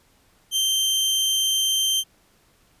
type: tone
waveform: sawtooth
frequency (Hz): 3136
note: G7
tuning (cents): 0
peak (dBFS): -16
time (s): 0.51-2.04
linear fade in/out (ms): 50
effects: pink hiss -60 dBFS RMS until 2.8 s + resampled to 32000 Hz